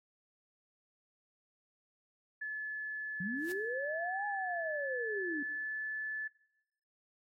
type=tone with pitch glide; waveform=sine; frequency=1723 to 1735 Hz; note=A6 to A6; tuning=-37 to -25 cents; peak=-36 dBFS; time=2.41-6.28 s; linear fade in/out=10 ms; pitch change=+12 cents; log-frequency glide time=2.83-5.85 s
type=linear two-way sweep; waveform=sine; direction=up then down; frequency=167.2 to 830.6 to 278.3 Hz; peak=-36 dBFS; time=3.2-5.43 s; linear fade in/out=5 ms; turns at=4.26 s
type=noise with exponential growth; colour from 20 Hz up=white; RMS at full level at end=-45 dBFS; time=3.35-3.52 s; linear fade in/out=1 ms; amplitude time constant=36 ms
effects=noise-tail reverb RT60 0.8 s tail -17 dB re dry + AAC 48 kbps